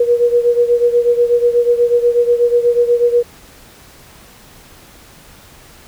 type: beating tone pair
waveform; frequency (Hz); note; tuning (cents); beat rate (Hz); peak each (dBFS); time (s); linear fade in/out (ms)
sine; 477.1 / 485.3; A#4 / B4; +40 / -30; 8.2; -11 / -15; 0-3.23; 5
effects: pink hiss -42 dBFS RMS until 5.87 s